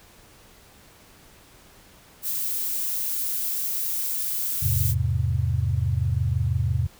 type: noise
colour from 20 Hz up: violet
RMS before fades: -27 dBFS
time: 2.22-4.95 s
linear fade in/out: 50 ms
type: chord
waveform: sine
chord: E augmented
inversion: none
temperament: just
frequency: 82.41 / 103.01 / 128.76 Hz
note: E2 / G#2 / B#2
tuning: 0 / -14 / -27 cents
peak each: -25 dBFS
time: 4.62-6.87 s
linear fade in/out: 10 ms
effects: pink hiss -52 dBFS RMS until 6.99 s